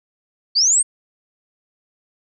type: linear sweep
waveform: sine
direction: up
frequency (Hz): 4379 to 8670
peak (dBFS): -12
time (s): 0.55-0.83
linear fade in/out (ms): 20
effects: none